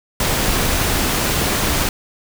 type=noise; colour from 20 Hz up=pink; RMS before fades=-18 dBFS; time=0.2-1.89 s; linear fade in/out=2 ms; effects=none